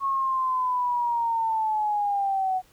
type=linear sweep; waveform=sine; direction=down; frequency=1100 to 740 Hz; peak=-22 dBFS; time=0-2.62 s; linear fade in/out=50 ms; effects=pink hiss -59 dBFS RMS until 2.72 s